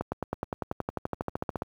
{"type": "accelerating click train", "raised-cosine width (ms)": 1, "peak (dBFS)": -15, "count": 20, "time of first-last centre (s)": [0.01, 1.621], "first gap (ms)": 110, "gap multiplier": 0.97, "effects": ["high-pass 60 Hz 12 dB/octave", "9-bit"]}